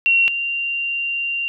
sine tone pair in turn, 2739 / 2772 Hz, F7 / F7, -34 / -14 cents, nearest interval unison, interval 20 cents, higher second, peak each -12 / -20 dBFS, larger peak first, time 0.06-0.28 / 0.28-1.48 s, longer second, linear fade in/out 0 ms, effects none

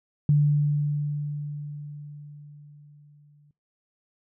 sine tone with exponential decay, 146.83 Hz, D3, in tune, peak -15 dBFS, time 0.29-3.51 s, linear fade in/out 2 ms, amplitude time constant 700 ms, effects noise-tail reverb RT60 0.2 s tail -22 dB re dry

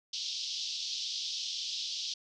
white band-pass noise, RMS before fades -37 dBFS, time 0.13-2.14 s, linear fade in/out 5 ms, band 3100 to 5600 Hz, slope 48 dB/octave, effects none

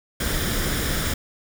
pink noise with comb filter, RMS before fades -24 dBFS, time 0.2-1.14 s, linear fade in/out 5 ms, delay 0.57 ms, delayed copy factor +0.5, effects none

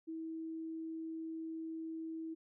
sine tone, 323.3 Hz, E4, 34 cents flat, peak -40 dBFS, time 0.07-2.35 s, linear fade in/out 20 ms, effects none

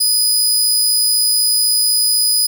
20% pulse tone, 4978 Hz, D#8, in tune, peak -6 dBFS, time 0-2.47 s, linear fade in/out 10 ms, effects none

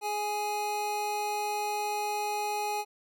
square tone pair together, 416.7 / 833.4 Hz, G#4 / G#5, +6 / +6 cents, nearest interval octave, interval 1200 cents, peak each -37 / -31 dBFS, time 0.01-2.85 s, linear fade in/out 50 ms, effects none

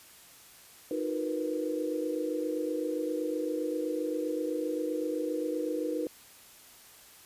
sine chord, B major seventh, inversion first, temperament equal with one note detuned, 311.1 / 360.5 / 466.2 / 493.9 Hz, D#4 / F#4 / A#4 / B4, 0 / -45 / 0 / 0 cents, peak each -33 / -38 / -37 / -34 dBFS, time 0.91-6.07 s, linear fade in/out 2 ms, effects white hiss -54 dBFS RMS until 7.25 s + resampled to 32000 Hz

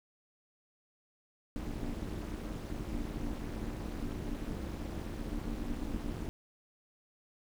brown noise with amplitude modulation, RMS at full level -34 dBFS, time 1.56-6.29 s, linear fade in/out 0 ms, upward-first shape sine, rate 262 Hz, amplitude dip 100%, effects none

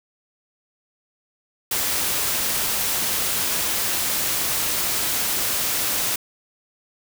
white noise, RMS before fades -23 dBFS, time 1.71-6.16 s, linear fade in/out 5 ms, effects none

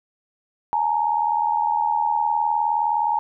sine tone pair together, 846 / 925.5 Hz, G#5 / A#5, +32 / -13 cents, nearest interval major second, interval 155 cents, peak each -21 dBFS, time 0.73-3.19 s, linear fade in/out 0 ms, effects none

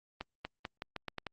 accelerating click train, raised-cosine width 0.3 ms, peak -22 dBFS, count 8, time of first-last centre 0.21-1.267 s, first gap 240 ms, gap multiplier 0.84, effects Opus 32 kbps

